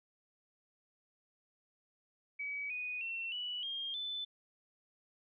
sine tone with pitch steps, 2276 / 2482 / 2707 / 2952 / 3219 / 3510 Hz, C#7 / D#7 / E7 / F#7 / G7 / A7, +45 / -5 / +45 / -5 / +45 / -5 cents, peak -37 dBFS, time 2.39-4.25 s, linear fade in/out 10 ms, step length 310 ms, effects none

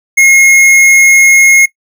sine tone with tanh clipping, 2156 Hz, C#7, 49 cents flat, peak -4 dBFS, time 0.17-1.66 s, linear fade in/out 10 ms, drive 17 dB, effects noise-tail reverb RT60 0.1 s tail -19 dB re dry

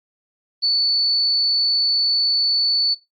sine tone, 4471 Hz, C#8, 14 cents sharp, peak -15 dBFS, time 0.62-2.95 s, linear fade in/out 20 ms, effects noise-tail reverb RT60 0.2 s tail -19 dB re dry + Opus 48 kbps

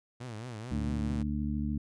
sawtooth tone with vibrato, 115.8 Hz, A#2, 11 cents flat, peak -35 dBFS, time 0.2-1.23 s, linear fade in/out 10 ms, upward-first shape triangle, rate 4.6 Hz, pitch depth 200 cents each way
harmonic tone, 73.42 Hz, D2, in tune, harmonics 1 / 2 / 3 / 4, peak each -34 / -37 / -33 / -39 dBFS, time 0.71-1.78 s, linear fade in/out 5 ms
effects resampled to 22050 Hz

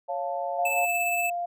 sine chord, Db augmented, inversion none, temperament equal, 554.4 / 698.5 / 880 Hz, Db5 / F5 / A5, 0 / 0 / 0 cents, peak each -32 / -30 / -34 dBFS, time 0.08-0.86 s, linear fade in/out 20 ms
sine tone with pitch glide, 704 to 697.9 Hz, F5 to F5, +14 to -1 cents, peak -27 dBFS, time 0.58-1.46 s, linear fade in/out 10 ms, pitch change -15 cents, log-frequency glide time 0.8-0.9 s
square tone with tremolo, 2628 Hz, E7, 6 cents flat, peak -25 dBFS, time 0.65-1.3 s, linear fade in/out 5 ms, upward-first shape sine, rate 17 Hz, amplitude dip 30%
effects none

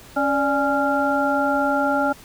harmonic tone with a mistuned harmonic, 277.2 Hz, C#4, in tune, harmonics 1 / 2 / 3 / 5, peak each -23 / -23 / -23 / -23 dBFS, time 0.16-2.13 s, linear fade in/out 10 ms, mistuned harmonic 2, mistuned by +96 cents, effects pink hiss -45 dBFS RMS until 2.24 s

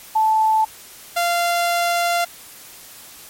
sine / sawtooth tone pair in turn, 875 / 692.3 Hz, A5 / F5, -10 / -15 cents, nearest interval major third, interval 405 cents, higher first, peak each -13 dBFS, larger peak neither, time 0.15-0.65 / 1.16-2.25 s, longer second, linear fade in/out 10 ms, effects white hiss -41 dBFS RMS until 3.29 s + MP3 64 kbps

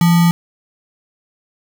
sine tone with sample-and-hold, 170.1 Hz, F3, 45 cents flat, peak -8 dBFS, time 0.01-0.31 s, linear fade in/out 2 ms, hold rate 1050 Hz, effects none

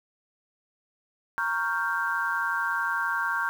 sine chord, G half-diminished seventh, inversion first, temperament equal, 932.3 / 1108.7 / 1396.9 / 1568 Hz, Bb5 / Db6 / F6 / G6, 0 / 0 / 0 / 0 cents, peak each -32 / -32 / -31 / -28 dBFS, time 1.38-3.49 s, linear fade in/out 0 ms, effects 8-bit

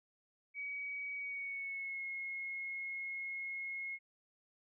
sine tone with pitch glide, 2265 to 2164 Hz, C#7 to C#7, +37 to -42 cents, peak -39 dBFS, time 0.54-3.99 s, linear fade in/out 50 ms, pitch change -79 cents, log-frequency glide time 1.15-2.04 s, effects none

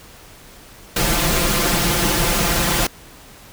pink noise with comb filter, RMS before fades -18 dBFS, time 0.96-2.87 s, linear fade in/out 5 ms, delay 5.8 ms, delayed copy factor +0.8, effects pink hiss -43 dBFS RMS until 3.52 s

